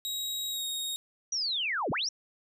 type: tone with pitch glide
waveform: sawtooth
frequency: 3814 to 3746 Hz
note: A#7 to A#7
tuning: +39 to +8 cents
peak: -29 dBFS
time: 0.05-0.96 s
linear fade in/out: 0 ms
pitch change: -31 cents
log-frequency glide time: 0.5-0.64 s
type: linear two-way sweep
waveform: sine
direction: down then up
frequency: 5900 to 99.1 to 5900 Hz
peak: -28 dBFS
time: 1.32-2.09 s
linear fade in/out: 5 ms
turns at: 1.91 s
effects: none